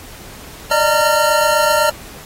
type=tone cluster; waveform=square; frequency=589 / 617 / 916 / 1378 Hz; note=D5 / D#5 / A#5 / F6; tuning=+5 / -15 / -31 / -24 cents; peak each=-18 dBFS; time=0.71-1.9 s; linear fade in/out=5 ms; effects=pink hiss -37 dBFS RMS until 2.25 s + AAC 48 kbps